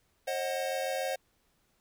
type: chord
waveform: square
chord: C diminished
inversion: none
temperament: equal with one note detuned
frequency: 535.5 / 622.3 / 740 Hz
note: C5 / Eb5 / Gb5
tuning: +40 / 0 / 0 cents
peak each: -34 / -38 / -37 dBFS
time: 0.27-1.16 s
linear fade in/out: 10 ms
effects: pink hiss -72 dBFS RMS until 1.8 s